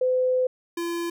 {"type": "tone pair in turn", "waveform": ["sine", "square"], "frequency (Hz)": [509, 341], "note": ["C5", "F4"], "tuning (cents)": [-48, -41], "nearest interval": "perfect fifth", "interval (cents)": 693, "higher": "first", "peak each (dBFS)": [-19, -27], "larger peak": "first", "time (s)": [[0.01, 0.47], [0.77, 1.1]], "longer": "first", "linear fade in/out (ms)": 5, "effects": []}